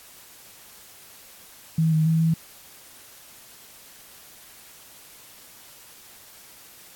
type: tone with pitch steps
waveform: sine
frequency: 161.1 / 157.1 / 161.7 / 162.8 Hz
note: E3 / D#3 / E3 / E3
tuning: -39 / +17 / -33 / -21 cents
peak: -17 dBFS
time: 1.78-2.34 s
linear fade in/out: 5 ms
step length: 140 ms
effects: white hiss -48 dBFS RMS until 6.95 s + AAC 64 kbps